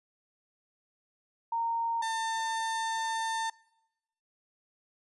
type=tone pair in turn; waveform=sine / 35% pulse; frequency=923 / 898.3 Hz; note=A#5 / A5; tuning=-17 / +36 cents; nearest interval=unison; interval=47 cents; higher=first; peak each=-28 / -28 dBFS; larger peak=neither; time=1.52-2.02 / 2.02-3.5 s; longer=second; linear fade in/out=5 ms; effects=noise-tail reverb RT60 0.9 s tail -24 dB re dry + resampled to 24000 Hz